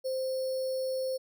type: tone with sample-and-hold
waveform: sine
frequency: 522 Hz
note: C5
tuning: 4 cents flat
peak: -29 dBFS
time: 0.04-1.18 s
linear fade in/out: 20 ms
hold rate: 4900 Hz
effects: none